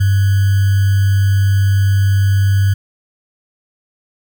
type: tone with sample-and-hold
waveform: sine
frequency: 98 Hz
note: G2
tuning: in tune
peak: -9 dBFS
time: 0-2.74 s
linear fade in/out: 10 ms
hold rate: 1575 Hz
effects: none